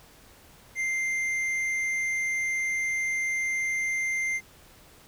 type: tone with tanh clipping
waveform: sine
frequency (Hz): 2093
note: C7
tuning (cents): 0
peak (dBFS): -27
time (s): 0.75-4.41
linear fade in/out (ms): 50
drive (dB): 8
effects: pink hiss -54 dBFS RMS until 5.07 s